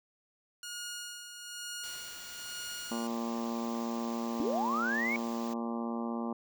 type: tone with tremolo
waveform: 10% pulse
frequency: 1434 Hz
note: F6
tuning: 45 cents sharp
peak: -30 dBFS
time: 0.63-3.07 s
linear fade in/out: 2 ms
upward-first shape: sine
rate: 1.1 Hz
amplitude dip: 55%
type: band-stop noise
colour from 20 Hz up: white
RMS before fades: -49 dBFS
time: 1.83-5.54 s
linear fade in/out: 10 ms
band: 7500 to 15000 Hz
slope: 96 dB/octave
type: harmonic tone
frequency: 116.54 Hz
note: A#2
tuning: in tune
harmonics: 2 / 3 / 4 / 5 / 6 / 7 / 8 / 9 / 10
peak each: -34 / -42 / -45 / -45 / -48 / -45 / -48 / -46 / -48 dBFS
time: 2.91-6.33 s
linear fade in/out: 5 ms
type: linear sweep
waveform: sine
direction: up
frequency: 255 to 2267 Hz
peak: -30 dBFS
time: 4.4-5.16 s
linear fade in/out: 0 ms
effects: none